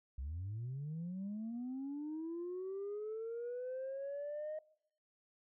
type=linear sweep; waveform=sine; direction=up; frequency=61.74 to 624 Hz; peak=-38 dBFS; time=0.18-4.59 s; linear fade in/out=5 ms; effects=noise-tail reverb RT60 0.7 s tail -23 dB re dry + tanh soft clip ceiling -37 dBFS